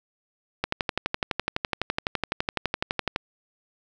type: click train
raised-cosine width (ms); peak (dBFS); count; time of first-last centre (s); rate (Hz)
0.3; -8; 31; 0.64-3.161; 11.9
effects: none